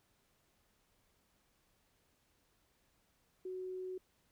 sine tone, 370.8 Hz, F#4, 4 cents sharp, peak -40 dBFS, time 3.45-3.98 s, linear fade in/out 5 ms, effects pink hiss -75 dBFS RMS until 4.31 s

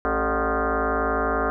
sine tone with frequency modulation, 391.7 Hz, G4, 1 cent flat, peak -20 dBFS, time 0.05-1.5 s, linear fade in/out 0 ms, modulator 167 Hz, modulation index 6.5, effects none

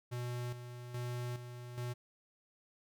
square tone with tremolo, 122.2 Hz, B2, 18 cents flat, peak -38 dBFS, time 0.11-1.94 s, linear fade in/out 20 ms, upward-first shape square, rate 1.2 Hz, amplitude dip 60%, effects none

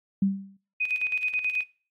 sine tone with exponential decay, 195.5 Hz, G3, 4 cents flat, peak -17 dBFS, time 0.22-0.57 s, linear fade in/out 5 ms, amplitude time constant 74 ms
sine tone with tremolo, 2500 Hz, D#7, 8 cents sharp, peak -23 dBFS, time 0.8-1.64 s, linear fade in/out 10 ms, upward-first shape square, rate 9.3 Hz, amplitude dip 65%
effects noise-tail reverb RT60 0.4 s tail -19 dB re dry + AAC 48 kbps

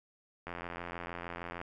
click train, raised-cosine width 0.5 ms, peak -25 dBFS, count 100, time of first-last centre 0.47-1.615 s, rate 86.5 Hz, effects none

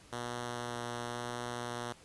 5% pulse tone with vibrato, 120.4 Hz, B2, 44 cents flat, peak -26 dBFS, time 0.12-1.93 s, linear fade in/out 10 ms, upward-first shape triangle, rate 0.94 Hz, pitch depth 12 cents each way, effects pink hiss -58 dBFS RMS until 2.04 s + resampled to 24000 Hz

